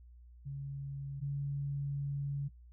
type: tone pair in turn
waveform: sine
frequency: 138.7 / 140.96 Hz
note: C#3 / C#3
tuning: +1 / +29 cents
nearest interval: unison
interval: 28 cents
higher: second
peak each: -38 / -33 dBFS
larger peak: second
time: 0.45-1.21 / 1.21-2.49 s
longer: second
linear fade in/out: 20 ms
effects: noise-tail reverb RT60 0.1 s tail -17 dB re dry + added 60 Hz sine -53 dBFS peak until 2.72 s